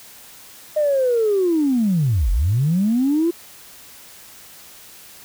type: linear two-way sweep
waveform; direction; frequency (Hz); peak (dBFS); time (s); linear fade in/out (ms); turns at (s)
sine; down then up; 617 to 41.2 to 348.6; -14; 0.76-3.31; 10; 2.31
effects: tanh soft clip ceiling -10 dBFS + white hiss -43 dBFS RMS until 5.24 s